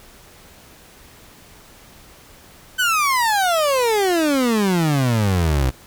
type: exponential sweep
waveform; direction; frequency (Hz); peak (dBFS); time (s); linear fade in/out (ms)
30% pulse; down; 1543 to 61.74; -13; 2.78-5.71; 20
effects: pink hiss -46 dBFS RMS until 5.86 s